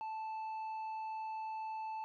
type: tone with tanh clipping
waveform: sine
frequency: 878 Hz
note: A5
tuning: 4 cents flat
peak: -40 dBFS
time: 0.01-2.04 s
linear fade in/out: 0 ms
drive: 5 dB
effects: none